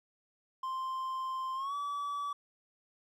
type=tone with pitch glide; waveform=triangle; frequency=1046.5 to 1147.8 Hz; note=C6 to D6; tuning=0 to -40 cents; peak=-32 dBFS; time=0.63-2.33 s; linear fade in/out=5 ms; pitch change=+160 cents; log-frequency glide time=1.55-1.75 s; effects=none